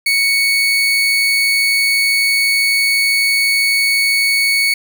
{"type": "tone", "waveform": "30% pulse", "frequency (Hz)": 2222, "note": "C#7", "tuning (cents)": 4, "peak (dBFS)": -9, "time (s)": [0.06, 4.74], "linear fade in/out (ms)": 5, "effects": []}